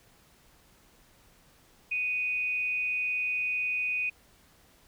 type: tone with amplitude modulation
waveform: sine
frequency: 2489 Hz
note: D#7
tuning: in tune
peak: -25 dBFS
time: 1.91-4.1 s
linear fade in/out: 10 ms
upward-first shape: sine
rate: 236 Hz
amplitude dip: 45%
effects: pink hiss -61 dBFS RMS until 4.87 s